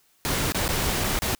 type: noise with dropouts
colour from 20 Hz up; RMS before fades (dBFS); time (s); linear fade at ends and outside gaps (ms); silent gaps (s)
pink; -25; 0.25-1.35; 0; 0.521-0.546 / 0.68-0.689 / 1.038-1.042 / 1.19-1.22
effects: white hiss -63 dBFS RMS until 1.39 s